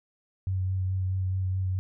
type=tone with vibrato; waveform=sine; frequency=93.8 Hz; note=F#2; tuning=24 cents sharp; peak=-25 dBFS; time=0.47-1.79 s; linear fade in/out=0 ms; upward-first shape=sine; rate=4.7 Hz; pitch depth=17 cents each way; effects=none

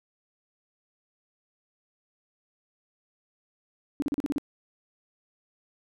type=tone bursts; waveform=sine; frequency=286.7 Hz; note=D4; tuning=42 cents flat; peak=-24 dBFS; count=7; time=4-4.382 s; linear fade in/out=0 ms; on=22 ms; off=38 ms; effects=none

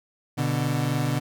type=tone pair together; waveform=30% pulse; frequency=123.19 / 146.83 Hz; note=B2 / D3; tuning=-4 / 0 cents; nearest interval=minor third; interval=304 cents; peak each=-23 dBFS; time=0.37-1.2 s; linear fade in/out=20 ms; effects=none

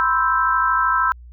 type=chord; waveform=sine; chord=C major seventh; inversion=third; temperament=equal with one note detuned; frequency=993.5 / 1046.5 / 1318.5 / 1568 Hz; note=B5 / C6 / E6 / G6; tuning=+10 / 0 / 0 / 0 cents; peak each=-22 / -23 / -18 / -22 dBFS; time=0-1.12 s; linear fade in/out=0 ms; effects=added 60 Hz sine -38 dBFS peak until 1.32 s

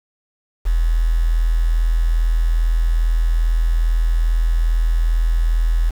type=tone with quantisation; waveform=sine; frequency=41.2 Hz; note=E1; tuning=in tune; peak=-13 dBFS; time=0.65-5.91 s; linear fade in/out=20 ms; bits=6; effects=none

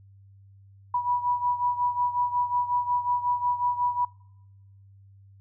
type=beating tone pair; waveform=sine; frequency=976 / 981.5 Hz; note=B5 / B5; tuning=-21 / -11 cents; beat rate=5.5 Hz; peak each=-25 / -29 dBFS; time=0.94-4.05 s; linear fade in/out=5 ms; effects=noise-tail reverb RT60 1.0 s tail -25 dB re dry + added 98 Hz sine -50 dBFS peak until 5.4 s

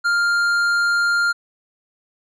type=tone with tanh clipping; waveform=sine; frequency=1400 Hz; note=F6; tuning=4 cents sharp; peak=-17 dBFS; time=0.04-1.33 s; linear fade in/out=20 ms; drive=10 dB; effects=none

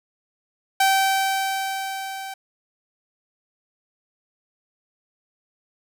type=tone with level ramp; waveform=sawtooth; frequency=774 Hz; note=G5; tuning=22 cents flat; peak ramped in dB=-11 to -28 dBFS; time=0.8-2.34 s; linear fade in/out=5 ms; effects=none

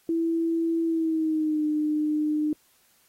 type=tone with pitch glide; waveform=sine; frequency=330.6 to 303.2 Hz; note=E4 to D#4; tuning=+5 to -45 cents; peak=-22 dBFS; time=0.09-2.53 s; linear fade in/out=2 ms; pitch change=-150 cents; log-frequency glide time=0.84-1.64 s; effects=white hiss -63 dBFS RMS until 3.08 s + AAC 48 kbps

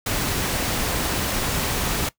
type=noise; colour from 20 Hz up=pink; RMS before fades=-24 dBFS; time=0.06-2.09 s; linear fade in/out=5 ms; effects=noise-tail reverb RT60 0.1 s tail -19 dB re dry

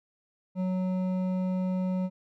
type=tone with hard clipping; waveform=sine; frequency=185 Hz; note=F#3; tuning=in tune; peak=-28 dBFS; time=0.55-2.1 s; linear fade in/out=50 ms; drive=9 dB; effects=none

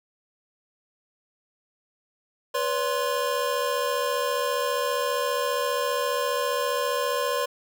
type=tone cluster; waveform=square; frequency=493.1 / 568 / 1048 Hz; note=B4 / C#5 / C6; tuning=-3 / +42 / +2 cents; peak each=-29 dBFS; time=2.54-7.46 s; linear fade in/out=10 ms; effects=none

